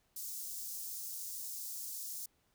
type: high-pass noise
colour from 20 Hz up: white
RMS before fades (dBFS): -43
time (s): 0.16-2.26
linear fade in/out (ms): 5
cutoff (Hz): 5300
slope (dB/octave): 24
effects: pink hiss -75 dBFS RMS until 2.54 s

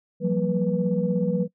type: tone cluster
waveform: sine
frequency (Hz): 172.3 / 188.8 / 229.5 / 489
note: F3 / F#3 / A#3 / B4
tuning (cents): -23 / +35 / -27 / -17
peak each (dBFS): -25 / -24 / -30 / -26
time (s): 0.2-1.48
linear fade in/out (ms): 50
effects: noise-tail reverb RT60 0.1 s tail -22 dB re dry + tanh soft clip ceiling -10 dBFS

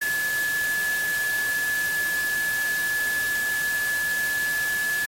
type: tone in noise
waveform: sine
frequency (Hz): 1716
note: A6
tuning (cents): -44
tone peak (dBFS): -23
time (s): 0.01-5.06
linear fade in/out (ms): 10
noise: white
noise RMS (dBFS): -33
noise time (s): 0.01-5.06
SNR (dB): +7
effects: AAC 48 kbps

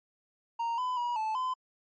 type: tone with pitch steps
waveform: triangle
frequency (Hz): 929 / 1006 / 963 / 873 / 1021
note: A#5 / B5 / B5 / A5 / C6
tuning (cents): -6 / +32 / -44 / -14 / -43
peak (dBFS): -27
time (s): 0.59-1.54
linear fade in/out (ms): 10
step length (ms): 190
effects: MP3 32 kbps

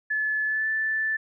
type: tone with pitch glide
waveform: sine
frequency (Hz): 1725 to 1757.2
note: A6 to A6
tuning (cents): -35 to -3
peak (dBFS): -23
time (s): 0.1-1.17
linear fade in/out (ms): 10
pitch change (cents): +32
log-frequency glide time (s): 0.46-0.68
effects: none

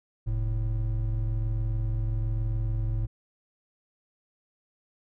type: tone pair together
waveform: triangle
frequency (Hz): 43.7 / 110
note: F1 / A2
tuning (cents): +2 / 0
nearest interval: octave + major third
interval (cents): 1598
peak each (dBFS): -26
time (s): 0.26-3.07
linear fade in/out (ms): 20
effects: none

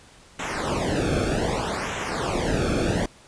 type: noise with flanger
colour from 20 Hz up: brown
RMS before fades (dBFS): -25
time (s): 0.39-3.06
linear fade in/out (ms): 5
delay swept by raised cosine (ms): 0.21 to 1.04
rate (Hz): 0.64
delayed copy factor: -1
effects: pink hiss -51 dBFS RMS until 3.27 s + resampled to 22050 Hz

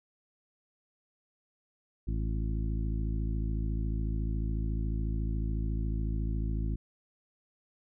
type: harmonic tone with a mistuned harmonic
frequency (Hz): 54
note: A1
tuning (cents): -32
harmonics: 1 / 2 / 3 / 4 / 5 / 6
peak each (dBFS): -30 / -36 / -40 / -42 / -44 / -46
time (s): 2.07-6.76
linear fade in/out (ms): 10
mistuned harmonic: 6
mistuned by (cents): +65
effects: none

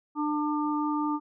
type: harmonic tone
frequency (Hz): 299.1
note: D4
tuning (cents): +32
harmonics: 1 / 3 / 4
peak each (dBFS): -27 / -32 / -33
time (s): 0.15-1.2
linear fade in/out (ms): 50
effects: none

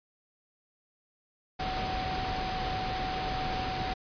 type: tone in noise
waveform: sine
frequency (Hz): 750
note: F#5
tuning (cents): +23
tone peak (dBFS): -33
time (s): 1.59-3.94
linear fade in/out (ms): 10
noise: pink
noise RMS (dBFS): -34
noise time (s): 1.59-3.94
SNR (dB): -2
effects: resampled to 11025 Hz

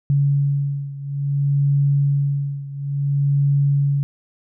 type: beating tone pair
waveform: sine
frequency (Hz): 140.9 / 141.48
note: C#3 / C#3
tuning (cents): +29 / +36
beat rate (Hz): 0.58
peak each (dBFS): -18 / -21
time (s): 0.1-4.03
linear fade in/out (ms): 0
effects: none

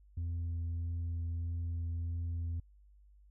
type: tone with vibrato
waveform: sine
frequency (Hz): 84.4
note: E2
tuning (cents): +41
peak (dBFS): -31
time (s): 0.17-2.6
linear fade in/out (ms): 5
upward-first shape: triangle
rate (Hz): 1.6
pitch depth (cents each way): 11
effects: tanh soft clip ceiling -33 dBFS + added 50 Hz sine -58 dBFS peak until 3.3 s

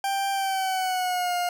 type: tone with pitch glide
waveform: 40% pulse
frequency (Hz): 787 to 709.3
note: G5 to F5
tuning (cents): +7 to +27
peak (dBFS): -23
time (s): 0.04-1.49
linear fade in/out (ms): 2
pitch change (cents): -180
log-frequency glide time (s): 0.32-1.36
effects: none

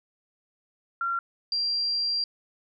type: tone pair in turn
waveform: sine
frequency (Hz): 1374 / 4743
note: F6 / D8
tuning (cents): -29 / +16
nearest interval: octave + major sixth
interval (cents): 2145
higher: second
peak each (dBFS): -25 / -24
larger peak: second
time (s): 1.01-1.19 / 1.52-2.24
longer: second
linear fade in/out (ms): 2
effects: none

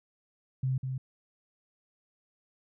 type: tone with echo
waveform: sine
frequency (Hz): 130.81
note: C3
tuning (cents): 0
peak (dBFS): -26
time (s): 0.63-0.78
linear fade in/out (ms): 5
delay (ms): 200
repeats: 1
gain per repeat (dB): -5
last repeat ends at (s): 0.98
effects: none

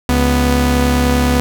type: tone pair together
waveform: sawtooth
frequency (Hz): 70.05 / 246.9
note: C#2 / B3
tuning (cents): +19 / 0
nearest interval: octave + minor seventh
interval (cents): 2181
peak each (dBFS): -10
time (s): 0.09-1.4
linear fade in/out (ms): 0
effects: none

